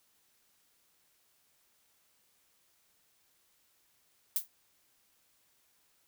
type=noise with exponential decay; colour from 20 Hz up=violet; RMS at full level=-26 dBFS; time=4.36-4.48 s; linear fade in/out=1 ms; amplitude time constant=24 ms; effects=white hiss -71 dBFS RMS until 6.07 s